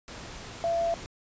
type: tone in noise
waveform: sine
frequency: 675 Hz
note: E5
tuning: 41 cents sharp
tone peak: -24 dBFS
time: 0.64-0.94 s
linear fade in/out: 0 ms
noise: pink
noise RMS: -42 dBFS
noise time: 0.08-1.06 s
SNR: +15 dB
effects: resampled to 16000 Hz